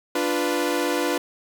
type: chord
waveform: sawtooth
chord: B diminished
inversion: first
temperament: equal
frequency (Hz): 293.7 / 349.2 / 493.9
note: D4 / F4 / B4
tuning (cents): 0 / 0 / 0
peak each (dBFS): -22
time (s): 0.15-1.18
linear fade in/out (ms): 5
effects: none